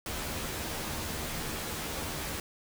pink noise with comb filter, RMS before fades -36 dBFS, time 0.06-2.4 s, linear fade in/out 2 ms, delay 13 ms, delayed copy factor +0.6, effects none

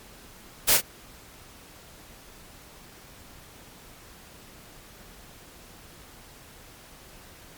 white noise with echo, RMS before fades -19 dBFS, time 0.67-0.78 s, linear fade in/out 20 ms, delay 34 ms, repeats 1, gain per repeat -7 dB, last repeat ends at 0.814 s, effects pink hiss -49 dBFS RMS until 7.57 s + MP3 96 kbps

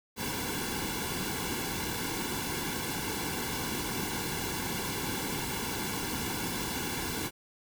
pink noise with comb filter, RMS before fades -34 dBFS, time 0.16-7.31 s, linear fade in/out 50 ms, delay 1.6 ms, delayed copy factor -0.8, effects none

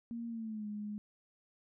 sine tone with pitch glide, 233.1 to 208.9 Hz, A#3 to G#3, 0 to +10 cents, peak -38 dBFS, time 0.11-0.98 s, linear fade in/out 0 ms, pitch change -190 cents, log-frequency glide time 0.28-0.67 s, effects none

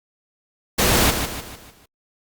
pink noise with echo, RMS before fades -17 dBFS, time 0.78-1.11 s, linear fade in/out 10 ms, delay 150 ms, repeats 5, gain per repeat -7 dB, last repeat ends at 1.86 s, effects Opus 48 kbps

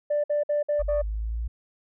sine tone bursts, 589 Hz, D5, 5 cents sharp, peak -20 dBFS, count 5, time 0.1-1.02 s, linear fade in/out 10 ms, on 140 ms, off 55 ms
sine linear sweep, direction up, 48.25 to 58.27 Hz, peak -26 dBFS, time 0.79-1.48 s, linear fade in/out 10 ms
effects tanh soft clip ceiling -18 dBFS

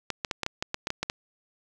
clicks, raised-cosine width 0.2 ms, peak -11 dBFS, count 11, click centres 0.103 / 0.248 / 0.312 / 0.433 / 0.464 / 0.625 / 0.744 / 0.871 / 0.904 / 1.03 / 1.099 s, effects none

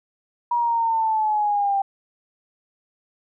sine linear sweep, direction down, 960 to 784 Hz, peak -18 dBFS, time 0.51-1.82 s, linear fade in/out 5 ms, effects none

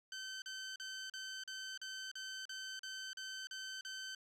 15% pulse tone bursts, 1538 Hz, G6, 33 cents flat, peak -37 dBFS, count 12, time 0.12-4.149 s, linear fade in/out 2 ms, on 300 ms, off 39 ms, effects low-pass 9000 Hz 12 dB/octave + 13-bit

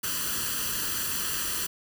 white noise with comb filter, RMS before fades -30 dBFS, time 0.03-1.67 s, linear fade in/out 10 ms, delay 0.67 ms, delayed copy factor +0.75, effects none

